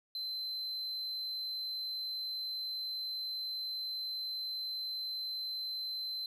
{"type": "tone", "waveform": "triangle", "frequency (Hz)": 4075, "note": "C8", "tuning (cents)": -47, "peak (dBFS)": -35, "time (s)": [0.15, 6.26], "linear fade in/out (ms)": 2, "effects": []}